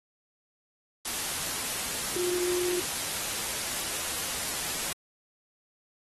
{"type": "tone in noise", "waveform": "sine", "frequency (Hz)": 356.6, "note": "F4", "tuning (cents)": 36, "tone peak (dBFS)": -28, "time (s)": [2.16, 2.8], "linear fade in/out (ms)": 5, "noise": "white", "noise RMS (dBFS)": -32, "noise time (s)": [1.05, 4.93], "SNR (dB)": 1, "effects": ["AAC 32 kbps"]}